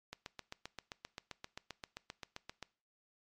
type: click train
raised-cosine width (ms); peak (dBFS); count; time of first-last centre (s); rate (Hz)
0.2; -26; 20; 0.13-2.627; 7.61
effects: noise-tail reverb RT60 0.4 s tail -21 dB re dry + MP3 64 kbps